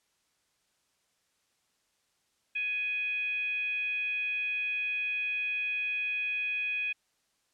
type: tone with frequency modulation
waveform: sine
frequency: 2494 Hz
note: D#7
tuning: 3 cents sharp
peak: -29 dBFS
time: 2.55-6.93 s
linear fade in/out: 10 ms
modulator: 814 Hz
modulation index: 0.27
effects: white hiss -74 dBFS RMS until 7.53 s + low-pass 9000 Hz 12 dB/octave